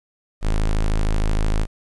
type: tone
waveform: square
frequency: 26.55 Hz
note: G#0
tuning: 39 cents sharp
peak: -17 dBFS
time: 0.41-1.67 s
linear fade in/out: 50 ms
effects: resampled to 24000 Hz + 9-bit